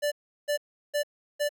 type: tone bursts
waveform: square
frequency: 586 Hz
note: D5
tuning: 4 cents flat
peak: -25 dBFS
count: 4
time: 0.02-1.492 s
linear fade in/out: 20 ms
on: 98 ms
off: 360 ms
effects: none